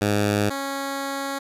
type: tone pair in turn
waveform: 10% pulse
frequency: 103.2 / 275.5 Hz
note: G#2 / C#4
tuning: -10 / -11 cents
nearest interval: octave + perfect fourth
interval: 1699 cents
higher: second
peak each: -11 / -18 dBFS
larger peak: first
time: 0.01-0.5 / 0.5-1.39 s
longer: second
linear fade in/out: 10 ms
effects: resampled to 32000 Hz